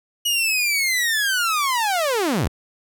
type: linear sweep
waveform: sawtooth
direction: down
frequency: 2917 to 49.86 Hz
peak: -15 dBFS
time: 0.25-2.48 s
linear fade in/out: 10 ms
effects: none